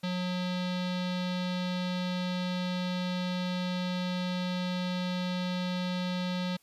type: tone with low-pass filter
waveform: square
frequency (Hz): 180.9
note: F#3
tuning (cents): -39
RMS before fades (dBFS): -32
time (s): 0.03-6.57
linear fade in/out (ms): 10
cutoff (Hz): 4000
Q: 3.2
effects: white hiss -66 dBFS RMS until 6.62 s + resampled to 32000 Hz